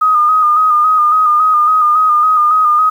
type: tone with vibrato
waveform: sine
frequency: 1236 Hz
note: D#6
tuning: 12 cents flat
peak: -7 dBFS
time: 0.01-2.9 s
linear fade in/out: 10 ms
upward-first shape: square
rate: 3.6 Hz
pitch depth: 34 cents each way
effects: 7-bit